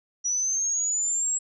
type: linear sweep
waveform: sine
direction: up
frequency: 5810 to 7680 Hz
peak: -23 dBFS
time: 0.24-1.39 s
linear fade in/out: 20 ms
effects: none